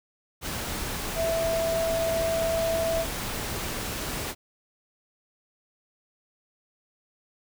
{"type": "tone in noise", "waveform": "sine", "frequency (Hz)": 659.3, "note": "E5", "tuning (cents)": 0, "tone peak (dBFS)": -24, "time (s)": [1.15, 3.06], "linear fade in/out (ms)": 50, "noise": "pink", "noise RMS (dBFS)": -32, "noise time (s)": [0.41, 4.35], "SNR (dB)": 5, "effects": []}